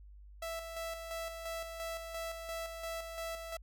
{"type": "tone with tremolo", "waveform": "sawtooth", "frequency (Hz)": 660, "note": "E5", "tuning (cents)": 2, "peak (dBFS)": -34, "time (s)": [0.42, 3.57], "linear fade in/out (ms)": 5, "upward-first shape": "square", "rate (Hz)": 2.9, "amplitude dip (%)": 45, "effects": ["added 50 Hz sine -51 dBFS peak until 3.62 s"]}